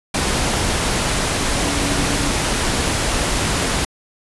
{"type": "tone in noise", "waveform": "sine", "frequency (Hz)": 283.5, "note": "C#4", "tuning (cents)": 39, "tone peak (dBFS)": -24, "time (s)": [1.65, 2.32], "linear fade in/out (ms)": 5, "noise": "pink", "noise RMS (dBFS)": -19, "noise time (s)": [0.14, 3.85], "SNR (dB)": -8, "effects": ["resampled to 24000 Hz"]}